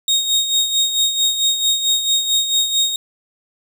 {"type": "tone with tremolo", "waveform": "30% pulse", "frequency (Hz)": 3729, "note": "A#7", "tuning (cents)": 0, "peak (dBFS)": -10, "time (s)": [0.08, 2.96], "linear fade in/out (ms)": 2, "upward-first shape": "sine", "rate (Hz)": 4.5, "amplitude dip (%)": 60, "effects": []}